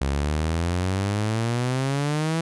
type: exponential sweep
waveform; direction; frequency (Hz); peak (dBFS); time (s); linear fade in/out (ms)
sawtooth; up; 67 to 166.3; -18; 0.01-2.41; 5
effects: resampled to 24000 Hz